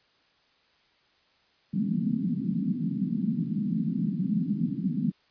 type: band-pass noise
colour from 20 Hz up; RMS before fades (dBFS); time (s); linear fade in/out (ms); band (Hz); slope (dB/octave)
white; -28; 1.73-5.12; 10; 160 to 240; 48
effects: white hiss -65 dBFS RMS until 5.3 s + resampled to 11025 Hz